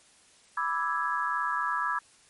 sine chord, E dominant seventh, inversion second, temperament equal, 987.8 / 1174.7 / 1318.5 / 1661.2 Hz, B5 / D6 / E6 / G#6, 0 / 0 / 0 / 0 cents, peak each -32 dBFS, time 0.57-1.99 s, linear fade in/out 5 ms, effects white hiss -59 dBFS RMS until 2.29 s + MP3 48 kbps

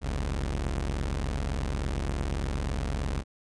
sawtooth tone pair together, 43.4 / 69.3 Hz, F1 / C#2, -10 / 0 cents, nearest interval minor sixth, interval 810 cents, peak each -27 dBFS, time 0.01-3.24 s, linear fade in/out 50 ms, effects resampled to 22050 Hz

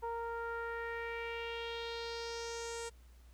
sawtooth tone with low-pass filter sweep, 464.3 Hz, A#4, 7 cents flat, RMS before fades -41 dBFS, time 0.02-2.9 s, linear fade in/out 20 ms, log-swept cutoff 970 to 8200 Hz, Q 3.2, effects added 60 Hz sine -56 dBFS peak until 3.33 s + pink hiss -69 dBFS RMS until 3.33 s

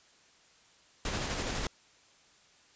pink noise with tremolo, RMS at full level -33 dBFS, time 1.05-1.67 s, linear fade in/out 2 ms, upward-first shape square, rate 12 Hz, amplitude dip 25%, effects white hiss -62 dBFS RMS until 2.75 s + resampled to 16000 Hz

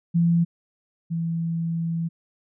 sine tone pair in turn, 169.4 / 166.11 Hz, E3 / E3, +48 / +14 cents, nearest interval unison, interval 34 cents, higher first, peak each -16 / -23 dBFS, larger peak first, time 0.14-0.45 / 1.1-2.09 s, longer second, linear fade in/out 20 ms, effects none

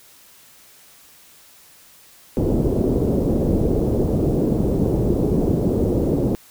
white low-pass noise, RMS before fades -19 dBFS, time 2.37-6.35 s, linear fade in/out 0 ms, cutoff 430 Hz, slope 24 dB/octave, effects white hiss -49 dBFS RMS until 6.5 s

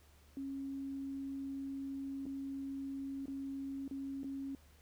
sine tone with dropouts, 273.1 Hz, C#4, 26 cents flat, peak -39 dBFS, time 0.37-4.55 s, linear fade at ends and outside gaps 1 ms, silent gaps 2.256-2.264 / 3.257-3.281 / 3.879-3.911 / 4.233-4.243 s, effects added 73 Hz sine -62 dBFS peak until 4.81 s + pink hiss -67 dBFS RMS until 4.81 s

